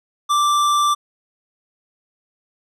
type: tone with hard clipping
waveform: triangle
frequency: 1174.7 Hz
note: D6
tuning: in tune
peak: -16 dBFS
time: 0.29-0.95 s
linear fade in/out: 20 ms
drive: 18 dB
effects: none